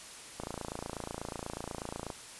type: click train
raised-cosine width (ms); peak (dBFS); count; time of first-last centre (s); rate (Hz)
1; -23; 49; 0.4-2.102; 28.2
effects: white hiss -48 dBFS RMS until 2.39 s + resampled to 24000 Hz